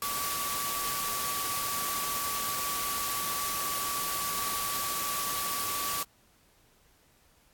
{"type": "tone in noise", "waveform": "sine", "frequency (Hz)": 1147, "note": "D6", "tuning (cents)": -41, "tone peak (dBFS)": -34, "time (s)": [0.02, 6.03], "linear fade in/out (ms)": 2, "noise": "white", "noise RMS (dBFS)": -33, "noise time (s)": [0.02, 6.03], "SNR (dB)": -4, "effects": ["pink hiss -64 dBFS RMS until 7.53 s", "AAC 64 kbps"]}